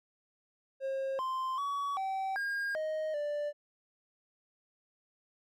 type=tone with pitch steps; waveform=triangle; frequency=537 / 1043 / 1130 / 770 / 1619 / 624 / 588 Hz; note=C5 / C6 / C#6 / G5 / G#6 / D#5 / D5; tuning=+45 / -6 / +33 / -31 / -45 / +5 / +2 cents; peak=-30 dBFS; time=0.8-3.53 s; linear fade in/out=50 ms; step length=390 ms; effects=none